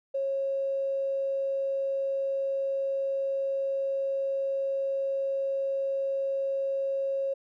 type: tone with tanh clipping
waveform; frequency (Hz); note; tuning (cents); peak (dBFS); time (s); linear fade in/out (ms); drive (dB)
triangle; 545; C#5; -29; -26; 0.14-7.34; 10; 3
effects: none